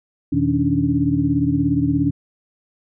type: tone cluster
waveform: sine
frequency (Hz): 84.8 / 123.6 / 160.1 / 280.1 / 297.2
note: E2 / B2 / D#3 / C#4 / D4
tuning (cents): +50 / +2 / +50 / +18 / +21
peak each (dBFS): -27 / -24 / -23 / -18 / -23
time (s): 0.32-2.11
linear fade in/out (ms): 10
effects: none